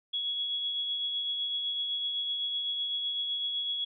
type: tone with tremolo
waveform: sine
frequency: 3349 Hz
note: G#7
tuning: 14 cents sharp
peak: -28 dBFS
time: 0.13-3.85 s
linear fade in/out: 10 ms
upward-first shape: triangle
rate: 7.9 Hz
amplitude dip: 35%
effects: none